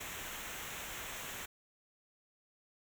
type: noise with comb filter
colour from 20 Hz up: pink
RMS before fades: -44 dBFS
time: 0-1.46 s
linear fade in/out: 10 ms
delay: 0.21 ms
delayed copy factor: -0.65
effects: none